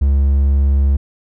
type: tone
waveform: triangle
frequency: 69.3 Hz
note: C#2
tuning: in tune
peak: -8 dBFS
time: 0.01-0.97 s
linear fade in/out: 10 ms
effects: none